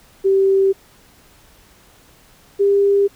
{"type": "tone pair in turn", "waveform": "sine", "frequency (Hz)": [388, 399.8], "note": ["G4", "G4"], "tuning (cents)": [-18, 34], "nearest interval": "minor second", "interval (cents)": 52, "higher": "second", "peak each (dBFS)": -11, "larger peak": "neither", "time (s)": [[0.24, 0.73], [2.59, 3.08]], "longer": "neither", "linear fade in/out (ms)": 20, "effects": ["pink hiss -50 dBFS RMS until 3.15 s"]}